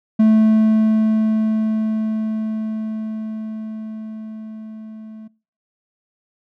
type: tone with level ramp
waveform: triangle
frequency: 218.4 Hz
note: A3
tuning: 13 cents flat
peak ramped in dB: -7 to -32 dBFS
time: 0.19-5.28 s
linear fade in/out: 10 ms
effects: noise-tail reverb RT60 0.4 s tail -24 dB re dry